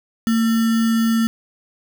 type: tone with sample-and-hold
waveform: sine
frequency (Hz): 227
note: A#3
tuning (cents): -46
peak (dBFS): -14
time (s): 0.27-1.27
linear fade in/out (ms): 0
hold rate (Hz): 1575
effects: none